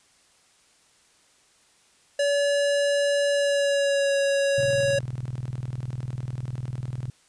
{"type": "tone with pitch glide", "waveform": "square", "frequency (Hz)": [570, 557], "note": ["C#5", "C#5"], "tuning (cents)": [48, 8], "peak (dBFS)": -21, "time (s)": [2.19, 4.99], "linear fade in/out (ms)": 5, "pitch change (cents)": -40, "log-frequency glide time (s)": [3.31, 4.15]}
{"type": "tone with tremolo", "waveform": "sine", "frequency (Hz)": 125.4, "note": "B2", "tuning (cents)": 27, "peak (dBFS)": -26, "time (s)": [4.58, 7.1], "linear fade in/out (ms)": 2, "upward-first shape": "square", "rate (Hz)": 20, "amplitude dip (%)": 80}
{"effects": ["white hiss -60 dBFS RMS until 7.28 s", "resampled to 22050 Hz"]}